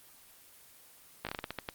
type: slowing click train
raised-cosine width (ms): 0.3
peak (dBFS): -19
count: 10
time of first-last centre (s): 1.25-1.689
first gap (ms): 17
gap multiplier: 1.25
effects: white hiss -57 dBFS RMS until 1.74 s + Opus 24 kbps